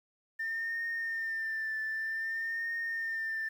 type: tone with vibrato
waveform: sine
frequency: 1800 Hz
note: A6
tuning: 39 cents sharp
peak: -31 dBFS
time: 0.39-3.49 s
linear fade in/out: 10 ms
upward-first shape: triangle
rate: 0.53 Hz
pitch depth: 42 cents each way
effects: tanh soft clip ceiling -28 dBFS + 10-bit